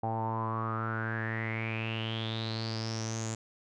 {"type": "tone with low-pass filter sweep", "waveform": "sawtooth", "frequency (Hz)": 112, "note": "A2", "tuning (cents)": 31, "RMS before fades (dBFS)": -34, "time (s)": [0.03, 3.35], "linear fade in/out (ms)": 5, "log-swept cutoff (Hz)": [780, 7200], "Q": 9.5, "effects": []}